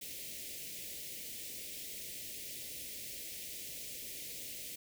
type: band-stop noise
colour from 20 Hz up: white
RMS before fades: -45 dBFS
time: 0.01-4.76 s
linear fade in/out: 10 ms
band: 610 to 2000 Hz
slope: 48 dB/octave
effects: none